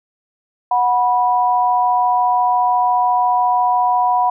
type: tone pair together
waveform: sine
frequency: 734.2 / 980 Hz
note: F#5 / B5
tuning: -14 / -14 cents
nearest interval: perfect fourth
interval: 500 cents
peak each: -15 dBFS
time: 0.71-4.3 s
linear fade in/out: 5 ms
effects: none